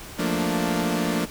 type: chord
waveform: sawtooth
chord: Bb major seventh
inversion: second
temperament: equal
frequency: 174.61 / 220 / 233.1 / 293.7 Hz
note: F3 / A3 / Bb3 / D4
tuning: 0 / 0 / 0 / 0 cents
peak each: -23 / -25 / -24 / -24 dBFS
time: 0.18-1.26 s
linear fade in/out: 20 ms
effects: pink hiss -40 dBFS RMS until 1.3 s